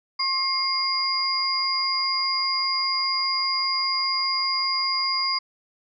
sine tone cluster, 1079 / 2122 / 4858 Hz, C#6 / C7 / D#8, -47 / +24 / -42 cents, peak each -27 / -31 / -23 dBFS, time 0.19-5.39 s, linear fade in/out 10 ms, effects none

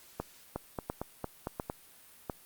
two click trains, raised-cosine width 1 ms, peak -19 / -20 dBFS, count 4 / 6, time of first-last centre 0.2-2.298 / 0.56-1.699 s, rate 1.43 / 4.39 Hz, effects white hiss -57 dBFS RMS until 2.45 s + Opus 48 kbps

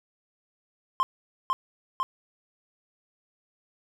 triangle tone with echo, 1054 Hz, C6, 12 cents sharp, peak -18 dBFS, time 1-1.03 s, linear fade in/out 0 ms, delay 500 ms, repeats 2, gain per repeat -2 dB, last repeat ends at 2.03 s, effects none

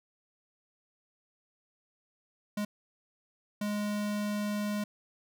square tone bursts at uneven times, 207.7 Hz, G#3, in tune, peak -31 dBFS, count 2, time 2.57-2.65 / 3.61-4.84 s, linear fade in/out 5 ms, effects none

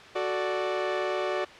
sawtooth chord, D major, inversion first, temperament equal, 370 / 440 / 587.3 Hz, F#4 / A4 / D5, 0 / 0 / 0 cents, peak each -26 / -31 / -26 dBFS, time 0.15-1.45 s, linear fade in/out 10 ms, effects white hiss -46 dBFS RMS until 1.59 s + low-pass 3000 Hz 12 dB/octave

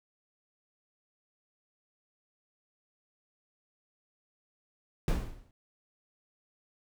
brown noise with exponential decay, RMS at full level -23 dBFS, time 5.08-5.51 s, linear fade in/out 1 ms, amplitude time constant 92 ms, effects none

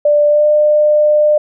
sine tone with pitch glide, 590 to 600.7 Hz, D5 to D5, +8 to +39 cents, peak -7 dBFS, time 0.05-1.38 s, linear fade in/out 5 ms, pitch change +31 cents, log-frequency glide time 0.28-0.46 s, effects none

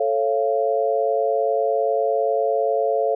sine chord, A augmented, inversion none, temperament just, 440 / 550 / 687.5 Hz, A4 / C#5 / E#5, 0 / -14 / -27 cents, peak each -22 dBFS, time 0-3.15 s, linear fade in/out 5 ms, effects none

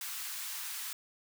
white high-pass noise, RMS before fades -40 dBFS, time 0.01-0.93 s, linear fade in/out 2 ms, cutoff 1000 Hz, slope 24 dB/octave, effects none

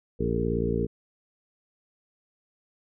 harmonic tone with a mistuned harmonic, 57.9 Hz, A#1, 11 cents flat, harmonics 1 / 2 / 3 / 4 / 5 / 6 / 7 / 8, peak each -32 / -32 / -31 / -32 / -36 / -35 / -31 / -31 dBFS, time 0.19-0.87 s, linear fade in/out 20 ms, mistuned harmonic 8, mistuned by -27 cents, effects none

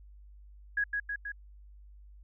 sine tone with echo, 1661.2 Hz, G#6, in tune, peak -26 dBFS, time 0.77-0.84 s, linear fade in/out 5 ms, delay 160 ms, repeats 3, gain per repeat -3 dB, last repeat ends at 1.32 s, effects added 50 Hz sine -50 dBFS peak until 2.23 s

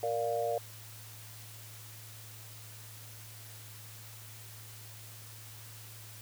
sine chord, Bb major, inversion none, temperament equal, 466.2 / 587.3 / 698.5 Hz, Bb4 / D5 / F5, 0 / 0 / 0 cents, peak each -34 dBFS, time 0.03-0.58 s, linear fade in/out 2 ms, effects added 109 Hz sine -50 dBFS peak until 6.21 s + white hiss -51 dBFS RMS until 6.21 s

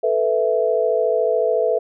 sine chord, A suspended second, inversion none, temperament equal, 440 / 493.9 / 659.3 Hz, A4 / B4 / E5, 0 / 0 / 0 cents, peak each -20 dBFS, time 0.03-1.79 s, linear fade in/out 10 ms, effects none

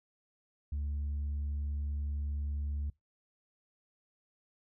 sine tone, 72.4 Hz, D2, 24 cents flat, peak -30 dBFS, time 0.72-2.9 s, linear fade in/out 5 ms, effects noise-tail reverb RT60 0.2 s tail -26 dB re dry + tanh soft clip ceiling -31 dBFS

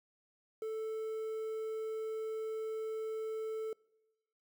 triangle tone with quantisation, 440 Hz, A4, in tune, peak -34 dBFS, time 0.62-3.73 s, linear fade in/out 2 ms, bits 10, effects noise-tail reverb RT60 1.0 s tail -25 dB re dry

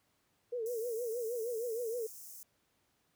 sine tone with vibrato, 466.2 Hz, A#4, in tune, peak -34 dBFS, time 0.52-2.07 s, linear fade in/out 10 ms, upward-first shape triangle, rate 6.4 Hz, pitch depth 130 cents each way
white high-pass noise, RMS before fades -50 dBFS, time 0.66-2.43 s, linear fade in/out 0 ms, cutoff 5600 Hz, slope 48 dB/octave
effects pink hiss -75 dBFS RMS until 3.15 s + high-pass 80 Hz 12 dB/octave

